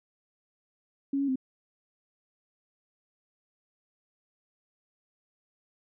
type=tone with pitch steps; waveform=sine; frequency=276.7 / 278.7 / 261 Hz; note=C#4 / C#4 / C4; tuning=-3 / +9 / -4 cents; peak=-25 dBFS; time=1.13-1.358 s; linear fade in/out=5 ms; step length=76 ms; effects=none